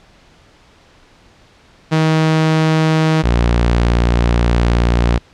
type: tone pair in turn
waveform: sawtooth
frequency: 158.3 / 58.83 Hz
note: D#3 / A#1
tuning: +30 / +17 cents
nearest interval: octave + perfect fourth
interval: 1713 cents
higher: first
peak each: -7 dBFS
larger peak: neither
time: 1.91-3.23 / 3.23-5.19 s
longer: second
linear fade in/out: 20 ms
effects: pink hiss -48 dBFS RMS until 5.33 s + low-pass 5000 Hz 12 dB/octave